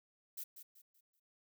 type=noise with echo; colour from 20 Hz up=violet; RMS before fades=-44 dBFS; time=0.37-0.44 s; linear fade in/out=10 ms; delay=190 ms; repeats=4; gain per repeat=-9 dB; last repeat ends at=1.2 s; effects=none